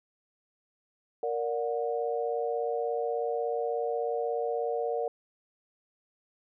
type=chord; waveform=sine; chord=Bb augmented; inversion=none; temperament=just; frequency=466.2 / 582.7 / 728.4 Hz; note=Bb4 / D5 / F#5; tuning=0 / -14 / -27 cents; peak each=-30 / -34 / -34 dBFS; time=1.23-5.08 s; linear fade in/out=2 ms; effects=none